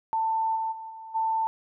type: tone with level steps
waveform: sine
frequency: 891 Hz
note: A5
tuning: 22 cents sharp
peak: -23 / -26 / -36 / -39 / -23 dBFS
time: 0.13-1.47 s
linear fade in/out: 0 ms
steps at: 0.55 / 0.71 / 0.89 / 1.14 s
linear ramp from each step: 20 ms
effects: none